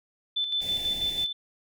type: tone with tremolo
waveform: sine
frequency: 3520 Hz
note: A7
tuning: in tune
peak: -24 dBFS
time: 0.36-1.33 s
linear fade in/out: 10 ms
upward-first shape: square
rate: 6.1 Hz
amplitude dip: 50%
type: band-stop noise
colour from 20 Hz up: pink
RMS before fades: -41 dBFS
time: 0.61-1.25 s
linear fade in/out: 10 ms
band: 850 to 1800 Hz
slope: 48 dB/octave
effects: none